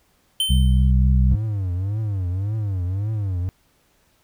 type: tone with exponential decay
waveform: square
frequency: 3088 Hz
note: G7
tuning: 27 cents flat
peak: -17 dBFS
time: 0.4-0.91 s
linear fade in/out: 2 ms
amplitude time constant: 110 ms
type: harmonic tone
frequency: 64 Hz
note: C2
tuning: 38 cents flat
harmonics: 1 / 2 / 3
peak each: -14 / -20 / -24 dBFS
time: 0.49-1.36 s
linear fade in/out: 20 ms
type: tone with vibrato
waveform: triangle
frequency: 98.6 Hz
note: G2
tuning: 11 cents sharp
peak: -19 dBFS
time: 1.31-3.49 s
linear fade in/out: 0 ms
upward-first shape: triangle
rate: 1.8 Hz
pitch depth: 220 cents each way
effects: pink hiss -62 dBFS RMS until 4.23 s